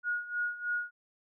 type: tone with tremolo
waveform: sine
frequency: 1444 Hz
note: F#6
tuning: 43 cents flat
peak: -28 dBFS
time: 0.03-0.91 s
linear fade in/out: 50 ms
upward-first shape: sine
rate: 3.2 Hz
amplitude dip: 80%
effects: none